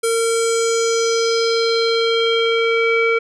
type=tone with low-pass filter sweep; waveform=square; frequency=457.9 Hz; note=A#4; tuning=31 cents flat; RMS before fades=-17 dBFS; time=0.03-3.19 s; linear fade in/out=10 ms; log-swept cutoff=9900 to 2100 Hz; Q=4.1; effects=none